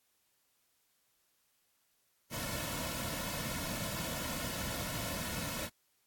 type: noise with comb filter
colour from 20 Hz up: pink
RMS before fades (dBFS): -38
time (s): 2.3-5.7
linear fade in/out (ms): 50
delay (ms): 2.5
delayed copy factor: -0.75
effects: white hiss -75 dBFS RMS until 6.06 s + AAC 64 kbps